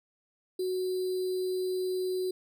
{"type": "tone with sample-and-hold", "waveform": "sine", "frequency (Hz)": 369.5, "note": "F#4", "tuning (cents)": -2, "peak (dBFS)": -28, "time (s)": [0.59, 2.31], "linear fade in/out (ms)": 5, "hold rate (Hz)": 4410, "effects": []}